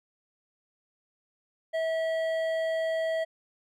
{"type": "tone with hard clipping", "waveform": "sine", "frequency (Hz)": 648, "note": "E5", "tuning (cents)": -30, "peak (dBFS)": -28, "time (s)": [1.73, 3.25], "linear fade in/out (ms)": 20, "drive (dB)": 9, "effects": []}